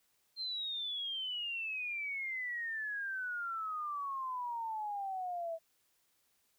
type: exponential sweep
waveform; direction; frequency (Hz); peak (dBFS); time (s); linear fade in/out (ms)
sine; down; 4186 to 647; -36; 0.36-5.59; 50
effects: white hiss -75 dBFS RMS until 6.58 s